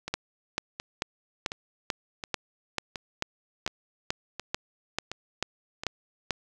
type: two click trains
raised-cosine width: 0.2 ms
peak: -17 / -10 dBFS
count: 9 / 15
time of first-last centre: 0.08-5.835 / 0.14-6.307 s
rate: 1.39 / 2.27 Hz
effects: none